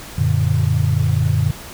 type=chord; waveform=sine; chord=Gb augmented; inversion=none; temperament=equal; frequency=92.5 / 116.54 / 146.83 Hz; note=Gb2 / Bb2 / D3; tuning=0 / 0 / 0 cents; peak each=-18 dBFS; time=0.18-1.51 s; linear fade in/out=5 ms; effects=pink hiss -35 dBFS RMS until 1.73 s